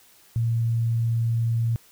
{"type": "tone", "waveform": "sine", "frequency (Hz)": 115.4, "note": "A#2", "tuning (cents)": -17, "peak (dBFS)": -20, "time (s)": [0.36, 1.76], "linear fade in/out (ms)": 0, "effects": ["white hiss -55 dBFS RMS until 1.91 s"]}